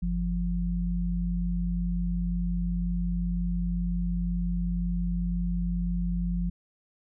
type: tone pair together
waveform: sine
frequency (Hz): 49 / 174.61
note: G1 / F3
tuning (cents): 0 / 0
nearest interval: octave + minor seventh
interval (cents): 2200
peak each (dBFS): -28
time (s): 0.02-6.5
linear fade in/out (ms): 10
effects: none